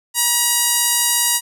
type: tone with band-pass filter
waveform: sawtooth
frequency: 957 Hz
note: A#5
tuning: 45 cents sharp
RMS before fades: -17 dBFS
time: 0.14-1.41 s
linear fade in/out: 50 ms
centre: 10000 Hz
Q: 1.2
effects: none